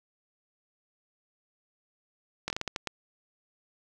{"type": "slowing click train", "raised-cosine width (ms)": 0.2, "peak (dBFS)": -14, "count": 8, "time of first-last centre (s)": [2.48, 2.873], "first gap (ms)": 21, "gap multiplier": 1.32, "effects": []}